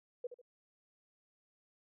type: tone with echo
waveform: sine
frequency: 490 Hz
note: B4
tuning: 14 cents flat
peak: -36 dBFS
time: 0.24-0.27 s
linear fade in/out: 5 ms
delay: 73 ms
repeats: 2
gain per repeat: -10 dB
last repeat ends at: 0.416 s
effects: none